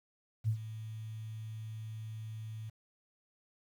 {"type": "tone with ADSR envelope", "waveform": "sine", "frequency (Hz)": 110, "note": "A2", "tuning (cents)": 0, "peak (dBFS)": -26, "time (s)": [0.44, 2.7], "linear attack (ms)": 41, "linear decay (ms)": 88, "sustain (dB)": -14, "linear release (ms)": 11, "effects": ["10-bit"]}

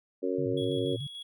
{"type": "harmonic tone", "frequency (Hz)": 92.1, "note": "F#2", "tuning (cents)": -7, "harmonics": [3, 4, 5, 6], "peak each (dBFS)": [-33, -32, -32, -36], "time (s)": [0.22, 0.97], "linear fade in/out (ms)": 20}
{"type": "tone with vibrato", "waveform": "sine", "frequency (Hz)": 128.2, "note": "C3", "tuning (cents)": -35, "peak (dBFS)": -34, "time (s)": [0.38, 1.07], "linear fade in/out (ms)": 5, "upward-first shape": "square", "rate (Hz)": 6.4, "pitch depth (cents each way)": 170}
{"type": "tone with tremolo", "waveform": "triangle", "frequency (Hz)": 3342, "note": "G#7", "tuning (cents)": 10, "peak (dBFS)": -37, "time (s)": [0.57, 1.23], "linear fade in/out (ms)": 5, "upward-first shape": "square", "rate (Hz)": 6.9, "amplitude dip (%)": 35}
{"effects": []}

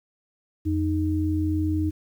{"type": "tone pair together", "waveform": "sine", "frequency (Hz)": [87, 310], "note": ["F2", "D#4"], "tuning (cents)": [-6, -6], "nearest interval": "octave + minor seventh", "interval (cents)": 2200, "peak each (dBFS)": -24, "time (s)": [0.65, 1.91], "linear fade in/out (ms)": 20, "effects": ["9-bit"]}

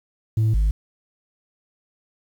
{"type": "tone pair in turn", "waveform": "sine", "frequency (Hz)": [110, 51.91], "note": ["A2", "G#1"], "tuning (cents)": [0, 0], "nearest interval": "octave + minor second", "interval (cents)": 1300, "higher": "first", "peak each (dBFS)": -13, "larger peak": "neither", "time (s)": [[0.37, 0.54], [0.54, 0.71]], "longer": "neither", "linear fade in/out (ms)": 5, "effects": ["tanh soft clip ceiling -15 dBFS", "8-bit"]}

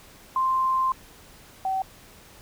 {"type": "tone pair in turn", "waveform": "sine", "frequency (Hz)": [1046.5, 764.2], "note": ["C6", "G5"], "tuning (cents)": [0, -44], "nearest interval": "perfect fourth", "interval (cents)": 544, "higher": "first", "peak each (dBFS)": [-20, -23], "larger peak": "first", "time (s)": [[0.36, 0.92], [1.65, 1.82]], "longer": "first", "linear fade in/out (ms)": 2, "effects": ["pink hiss -50 dBFS RMS until 2.41 s"]}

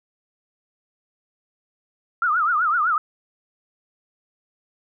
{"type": "tone with vibrato", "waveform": "sine", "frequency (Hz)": 1318.5, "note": "E6", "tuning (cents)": 0, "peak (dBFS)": -17, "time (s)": [2.22, 2.98], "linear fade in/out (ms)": 2, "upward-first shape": "triangle", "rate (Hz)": 7.9, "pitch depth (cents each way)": 210, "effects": []}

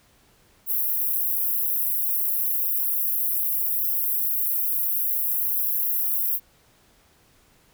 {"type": "high-pass noise", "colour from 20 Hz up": "pink", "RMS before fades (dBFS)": -24, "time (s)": [0.66, 6.4], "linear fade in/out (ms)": 50, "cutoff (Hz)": 12000, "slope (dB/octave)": 48, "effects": ["pink hiss -59 dBFS RMS until 7.73 s"]}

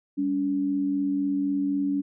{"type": "tone pair together", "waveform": "sine", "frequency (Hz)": [200, 283.9], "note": ["G3", "C#4"], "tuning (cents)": [35, 41], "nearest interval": "tritone", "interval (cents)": 606, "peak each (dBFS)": [-32, -23], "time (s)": [0.17, 2.02], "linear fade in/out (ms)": 20, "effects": []}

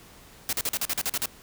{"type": "noise bursts", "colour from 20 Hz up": "white", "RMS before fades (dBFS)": -27, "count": 10, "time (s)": [0.49, 1.257], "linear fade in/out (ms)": 0, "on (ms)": 38, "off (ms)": 43, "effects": ["pink hiss -51 dBFS RMS until 1.42 s"]}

